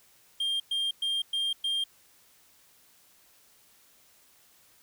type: tone bursts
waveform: triangle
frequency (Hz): 3200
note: G7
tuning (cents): +35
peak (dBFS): -25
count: 5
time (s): 0.4-1.84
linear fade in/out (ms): 5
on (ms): 200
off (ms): 110
effects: white hiss -61 dBFS RMS until 4.82 s